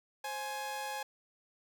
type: tone pair together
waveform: sawtooth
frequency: 528.5 / 837 Hz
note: C5 / G#5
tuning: +17 / +13 cents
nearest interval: minor sixth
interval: 796 cents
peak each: -40 / -34 dBFS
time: 0.24-1.03 s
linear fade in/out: 5 ms
effects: none